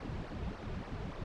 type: noise with flanger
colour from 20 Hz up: brown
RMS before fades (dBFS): -41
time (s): 0-1.24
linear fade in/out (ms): 5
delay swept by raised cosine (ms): 0.27 to 3.87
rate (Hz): 3.5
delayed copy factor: -0.75
effects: low-pass 4000 Hz 12 dB/octave